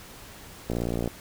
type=click train; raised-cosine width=2 ms; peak=-15 dBFS; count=23; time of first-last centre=0.7-1.076 s; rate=58.5 Hz; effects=pink hiss -46 dBFS RMS until 1.2 s